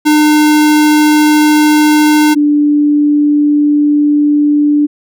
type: tone pair in turn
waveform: square / sine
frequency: 302.3 / 294.2 Hz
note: D#4 / D4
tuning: -50 / +3 cents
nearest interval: unison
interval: 47 cents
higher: first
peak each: -6 dBFS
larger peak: neither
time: 0.05-2.35 / 2.35-4.87 s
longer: second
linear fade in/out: 20 ms
effects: none